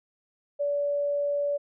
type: tone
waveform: sine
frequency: 575 Hz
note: D5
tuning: 37 cents flat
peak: -24 dBFS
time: 0.59-1.58 s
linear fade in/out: 20 ms
effects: none